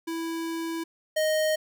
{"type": "tone pair in turn", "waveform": "square", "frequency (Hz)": [329.6, 622.2], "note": ["E4", "D#5"], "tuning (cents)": [0, 0], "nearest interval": "major seventh", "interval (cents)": 1100, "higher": "second", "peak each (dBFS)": [-30, -23], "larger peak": "second", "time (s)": [[0.07, 0.84], [1.16, 1.56]], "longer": "first", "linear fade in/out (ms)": 10, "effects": []}